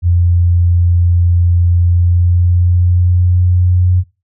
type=tone with pitch glide; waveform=sine; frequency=87.1 to 90.33 Hz; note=F2 to F#2; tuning=-4 to -41 cents; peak=-7 dBFS; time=0.02-4.04 s; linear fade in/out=50 ms; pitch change=+63 cents; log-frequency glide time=1.79-3.89 s; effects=noise-tail reverb RT60 0.3 s tail -21 dB re dry